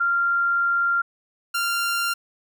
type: tone pair in turn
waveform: sine / sawtooth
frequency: 1388 / 1388 Hz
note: F6 / F6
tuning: -11 / -11 cents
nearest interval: unison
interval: 0 cents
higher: neither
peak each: -18 dBFS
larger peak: neither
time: 0-1.02 / 1.54-2.14 s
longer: first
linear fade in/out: 10 ms
effects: none